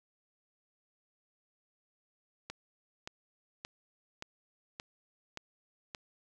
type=click train; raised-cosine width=0.2 ms; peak=-23 dBFS; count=7; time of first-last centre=2.5-5.948 s; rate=1.74 Hz; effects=none